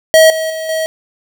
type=tone with level steps; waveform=square; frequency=639 Hz; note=D#5; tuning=46 cents sharp; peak=-4 / -16 / -20 / -15 dBFS; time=0.14-0.86 s; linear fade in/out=0 ms; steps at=0.3 / 0.5 / 0.69 s; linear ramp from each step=2 ms; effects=7-bit